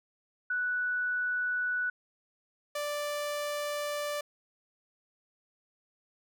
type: tone pair in turn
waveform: sine / sawtooth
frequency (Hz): 1480 / 587.3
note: F#6 / D5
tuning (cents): 0 / 0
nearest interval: octave + major third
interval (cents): 1600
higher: first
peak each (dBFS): -28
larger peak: neither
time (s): 0.5-1.9 / 2.75-4.21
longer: second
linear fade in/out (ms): 5
effects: none